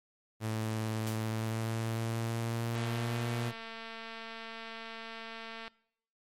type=tone with pitch glide; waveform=sawtooth; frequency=110.2 to 118.79 Hz; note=A2 to A#2; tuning=+3 to +33 cents; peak=-28 dBFS; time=0.4-3.53 s; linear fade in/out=50 ms; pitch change=+130 cents; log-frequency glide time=1.12-3.28 s
type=noise with exponential decay; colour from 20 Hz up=white; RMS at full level=-41 dBFS; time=1.07-1.3 s; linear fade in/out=0 ms; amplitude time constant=49 ms
type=click train; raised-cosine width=0.3 ms; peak=-28 dBFS; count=663; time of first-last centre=2.75-5.679 s; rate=226 Hz
effects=noise-tail reverb RT60 0.7 s tail -22 dB re dry + MP3 64 kbps